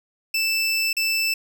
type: tone with dropouts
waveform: 25% pulse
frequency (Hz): 2646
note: E7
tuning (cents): +6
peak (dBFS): -16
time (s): 0.34-1.34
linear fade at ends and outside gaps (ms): 5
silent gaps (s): 0.93-0.967
effects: none